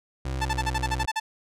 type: tone with pitch glide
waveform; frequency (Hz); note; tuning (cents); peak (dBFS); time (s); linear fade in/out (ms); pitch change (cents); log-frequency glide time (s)
30% pulse; 65.41 to 63.47; C2 to B1; 0 to +48; -25; 0.25-1.06; 5; -52; 0.5-0.59
type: tone bursts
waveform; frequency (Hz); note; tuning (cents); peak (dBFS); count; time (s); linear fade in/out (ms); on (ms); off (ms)
sawtooth; 880; A5; 0; -20; 10; 0.41-1.2; 10; 43; 40
effects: low-pass 9000 Hz 12 dB/octave